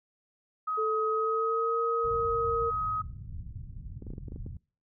sine tone, 1264 Hz, D#6, 27 cents sharp, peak -28 dBFS, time 0.67-3.02 s, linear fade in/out 10 ms
sine tone with pitch glide, 438.4 to 462.6 Hz, A4 to A#4, -6 to -13 cents, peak -28 dBFS, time 0.77-2.71 s, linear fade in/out 20 ms, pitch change +93 cents, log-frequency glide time 1.08-1.81 s
white low-pass noise, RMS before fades -41 dBFS, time 2.04-4.57 s, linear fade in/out 5 ms, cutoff 120 Hz, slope 24 dB/octave
clicks, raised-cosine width 3 ms, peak -29 dBFS, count 9, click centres 4.023 / 4.068 / 4.104 / 4.136 / 4.181 / 4.283 / 4.321 / 4.361 / 4.464 s
effects noise-tail reverb RT60 0.4 s tail -25 dB re dry

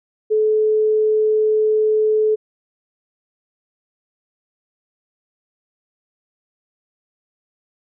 sine tone, 431.2 Hz, A4, 35 cents flat, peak -13 dBFS, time 0.3-2.36 s, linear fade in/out 20 ms, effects none

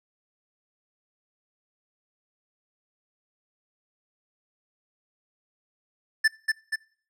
square tone with echo, 1760 Hz, A6, in tune, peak -17 dBFS, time 6.24-6.28 s, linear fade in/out 10 ms, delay 240 ms, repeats 2, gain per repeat -4 dB, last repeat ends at 6.76 s, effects noise-tail reverb RT60 0.5 s tail -23 dB re dry + low-pass 8000 Hz 12 dB/octave

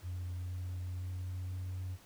sine tone with pitch steps, 89.7 / 90.53 / 91.37 / 92.22 Hz, F2 / F#2 / F#2 / F#2, +47 / -37 / -21 / -5 cents, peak -35 dBFS, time 0.02-1.98 s, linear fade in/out 50 ms, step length 490 ms, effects tanh soft clip ceiling -35 dBFS + pink hiss -60 dBFS RMS until 2.05 s

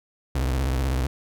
35% pulse tone with vibrato, 65.41 Hz, C2, in tune, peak -20 dBFS, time 0.35-1.07 s, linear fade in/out 5 ms, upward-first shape sine, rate 16 Hz, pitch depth 160 cents each way, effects none

